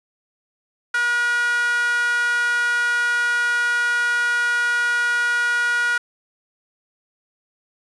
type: tone with high-pass filter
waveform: sawtooth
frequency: 480.6 Hz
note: B4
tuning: 47 cents flat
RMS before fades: -20 dBFS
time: 0.94-5.98 s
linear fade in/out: 5 ms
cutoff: 1500 Hz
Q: 8.3
effects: resampled to 24000 Hz